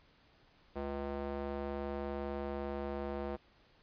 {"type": "tone with band-pass filter", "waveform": "square", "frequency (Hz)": 70.2, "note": "C#2", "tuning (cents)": 22, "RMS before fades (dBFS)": -39, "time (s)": [0.75, 3.37], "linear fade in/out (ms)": 20, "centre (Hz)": 550, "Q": 1.1, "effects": ["pink hiss -66 dBFS RMS until 3.82 s", "resampled to 11025 Hz"]}